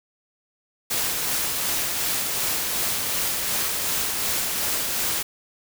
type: noise with tremolo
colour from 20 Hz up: white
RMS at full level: -24 dBFS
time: 0.9-5.23 s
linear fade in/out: 10 ms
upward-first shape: sine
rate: 2.7 Hz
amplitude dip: 25%
effects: none